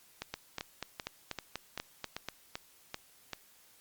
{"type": "two click trains", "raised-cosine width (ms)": 0.2, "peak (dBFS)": [-19, -20], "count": [9, 9], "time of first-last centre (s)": [[0.34, 2.286], [0.22, 3.333]], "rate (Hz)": [4.11, 2.57], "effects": ["white hiss -62 dBFS RMS until 3.8 s", "Opus 48 kbps"]}